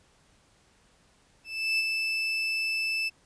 35% pulse tone with ADSR envelope, 2637 Hz, E7, in tune, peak -21 dBFS, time 1.44-3.1 s, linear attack 350 ms, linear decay 27 ms, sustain -4 dB, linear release 24 ms, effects pink hiss -63 dBFS RMS until 3.25 s + resampled to 22050 Hz

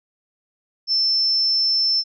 sine tone, 5320 Hz, E8, 15 cents sharp, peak -16 dBFS, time 0.87-2.04 s, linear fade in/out 50 ms, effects none

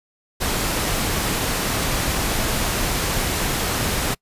pink noise, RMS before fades -22 dBFS, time 0.4-4.15 s, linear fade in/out 20 ms, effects noise-tail reverb RT60 0.1 s tail -26 dB re dry + resampled to 32000 Hz

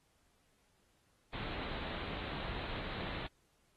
pink low-pass noise, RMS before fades -42 dBFS, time 1.33-3.27 s, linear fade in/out 5 ms, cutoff 4100 Hz, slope 96 dB/octave, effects pink hiss -74 dBFS RMS until 3.76 s + AAC 32 kbps

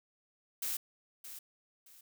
blue noise with echo, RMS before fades -36 dBFS, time 0.62-0.77 s, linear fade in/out 5 ms, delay 620 ms, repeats 2, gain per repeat -11 dB, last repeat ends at 2.01 s, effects none

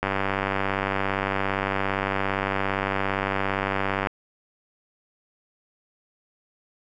click train, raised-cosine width 0.5 ms, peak -9 dBFS, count 395, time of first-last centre 0.03-4.071 s, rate 97.5 Hz, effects none

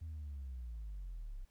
sine linear sweep, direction down, 82.3 to 30.8 Hz, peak -40 dBFS, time 0.01-1.45 s, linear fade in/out 10 ms, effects tanh soft clip ceiling -40 dBFS + pink hiss -75 dBFS RMS until 1.5 s

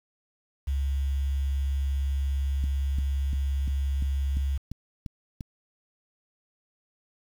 sine tone, 68.7 Hz, C#2, 15 cents flat, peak -24 dBFS, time 0.67-4.58 s, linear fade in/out 10 ms
click train, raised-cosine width 5 ms, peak -23 dBFS, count 9, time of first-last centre 2.64-5.408 s, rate 2.89 Hz
effects 8-bit

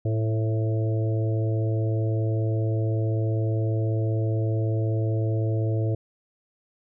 harmonic tone with a mistuned harmonic, 110.6 Hz, A2, 9 cents sharp, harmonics 1 / 3 / 4 / 5 / 6, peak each -22 / -32 / -34 / -36 / -38 dBFS, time 0.05-5.95 s, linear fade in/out 5 ms, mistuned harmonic 5, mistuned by -17 cents, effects none

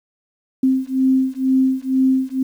sine beating tone pair, 261.4 / 263.5 Hz, C4 / C4, -1 / +12 cents, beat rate 2.1 Hz, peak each -17 / -17 dBFS, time 0.63-2.43 s, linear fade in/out 5 ms, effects 8-bit

